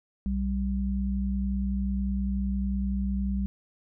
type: tone pair together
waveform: sine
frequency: 61.74 / 196 Hz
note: B1 / G3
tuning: 0 / 0 cents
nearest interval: octave + minor sixth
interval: 2000 cents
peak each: -28 dBFS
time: 0.26-3.46 s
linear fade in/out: 0 ms
effects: none